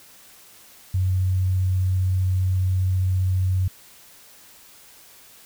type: tone with vibrato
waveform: sine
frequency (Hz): 93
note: F#2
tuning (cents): +9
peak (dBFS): -18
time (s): 0.94-3.68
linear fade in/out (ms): 5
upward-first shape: sine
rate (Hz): 15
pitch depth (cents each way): 8
effects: white hiss -49 dBFS RMS until 5.45 s